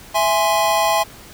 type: chord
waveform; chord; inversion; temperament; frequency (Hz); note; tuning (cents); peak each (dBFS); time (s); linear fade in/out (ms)
square; E augmented; none; equal with one note detuned; 661.2 / 830.6 / 1046.5; E5 / G#5 / B#5; +5 / 0 / 0; -20 / -19 / -21; 0.14-1.04; 20
effects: pink hiss -41 dBFS RMS until 1.33 s